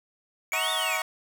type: exponential two-way sweep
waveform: square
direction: up then down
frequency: 2232 to 3723 to 2232 Hz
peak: -29 dBFS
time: 0.52-0.97 s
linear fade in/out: 0 ms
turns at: 0.71 s
type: chord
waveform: 20% pulse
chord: D# minor seventh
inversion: none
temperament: equal with one note detuned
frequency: 636.8 / 740 / 932.3 / 1108.7 Hz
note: D#5 / F#5 / A#5 / C#6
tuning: +40 / 0 / 0 / 0 cents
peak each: -28 / -29 / -29 / -27 dBFS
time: 0.53-1.02 s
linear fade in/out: 2 ms
effects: none